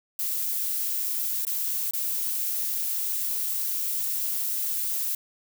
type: noise with dropouts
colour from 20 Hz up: violet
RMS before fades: -28 dBFS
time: 0.19-5.15 s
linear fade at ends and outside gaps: 2 ms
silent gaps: 1.451-1.468 / 1.91-1.935 s
effects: none